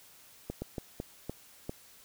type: slowing click train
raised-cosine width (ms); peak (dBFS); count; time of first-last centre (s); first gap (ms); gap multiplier
2; -22; 6; 0.5-1.695; 120; 1.35
effects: white hiss -57 dBFS RMS until 2.04 s